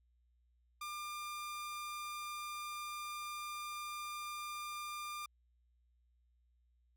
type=tone; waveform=sawtooth; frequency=1198 Hz; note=D6; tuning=34 cents sharp; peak=-38 dBFS; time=0.81-5.26 s; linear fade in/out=5 ms; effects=added 60 Hz sine -70 dBFS peak until 6.96 s + AAC 64 kbps